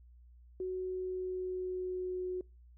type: tone with pitch glide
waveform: sine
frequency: 370.6 to 365.9 Hz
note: F#4 to F#4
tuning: +3 to -19 cents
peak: -34 dBFS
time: 0.6-2.41 s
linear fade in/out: 2 ms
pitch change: -22 cents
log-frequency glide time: 0.86-2.27 s
effects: noise-tail reverb RT60 0.3 s tail -26 dB re dry + added 60 Hz sine -55 dBFS peak until 2.77 s